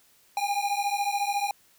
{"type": "beating tone pair", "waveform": "square", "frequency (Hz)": [803, 817], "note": ["G5", "G#5"], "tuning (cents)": [41, -29], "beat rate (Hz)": 14, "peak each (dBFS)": -29, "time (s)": [0.37, 1.51], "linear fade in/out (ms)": 2, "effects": ["white hiss -61 dBFS RMS until 1.78 s"]}